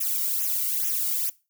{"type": "noise with flanger", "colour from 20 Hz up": "violet", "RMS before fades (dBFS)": -26, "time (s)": [0, 1.3], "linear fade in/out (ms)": 10, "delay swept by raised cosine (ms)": [0.22, 1.2], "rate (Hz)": 2.3, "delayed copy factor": -1, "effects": ["noise-tail reverb RT60 0.3 s tail -21 dB re dry"]}